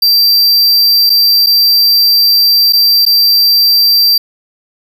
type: tone with dropouts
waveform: square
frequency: 4699 Hz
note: D8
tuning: in tune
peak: -6 dBFS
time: 0.02-4.18 s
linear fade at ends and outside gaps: 5 ms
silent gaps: 1.096-1.1 / 1.463-1.468 / 2.725-2.732 / 3.053-3.063 s
effects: none